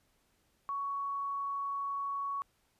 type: tone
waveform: sine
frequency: 1117 Hz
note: C#6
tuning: 13 cents sharp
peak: -33 dBFS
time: 0.69-2.42 s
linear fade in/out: 0 ms
effects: pink hiss -73 dBFS RMS until 2.79 s + resampled to 32000 Hz